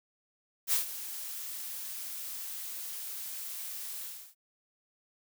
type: noise with ADSR envelope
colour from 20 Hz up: blue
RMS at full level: -26 dBFS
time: 0.67-4.35 s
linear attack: 58 ms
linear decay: 120 ms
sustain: -14 dB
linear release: 340 ms
effects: none